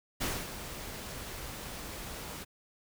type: noise with ADSR envelope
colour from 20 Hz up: pink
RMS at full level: -32 dBFS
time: 0.2-2.45 s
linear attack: 19 ms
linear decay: 250 ms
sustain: -10 dB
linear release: 26 ms
effects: none